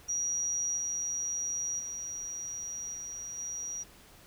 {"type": "tone with level steps", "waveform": "sine", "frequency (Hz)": 5760, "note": "F#8", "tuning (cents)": -47, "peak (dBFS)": [-29, -31, -36, -38, -35], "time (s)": [0.08, 3.84], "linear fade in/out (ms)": 20, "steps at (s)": [0.77, 1.79, 2.94, 3.38], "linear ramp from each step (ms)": 5, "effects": ["pink hiss -56 dBFS RMS until 4.26 s"]}